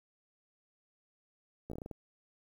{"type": "slowing click train", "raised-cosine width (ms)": 2, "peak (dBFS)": -29, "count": 8, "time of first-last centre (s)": [1.7, 1.913], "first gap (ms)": 15, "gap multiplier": 1.23, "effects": ["10-bit"]}